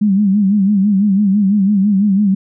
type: tone with vibrato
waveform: sine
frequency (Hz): 200.3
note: G3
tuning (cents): +38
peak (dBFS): -9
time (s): 0.01-2.35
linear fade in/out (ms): 10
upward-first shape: sine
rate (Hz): 6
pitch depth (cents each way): 98
effects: none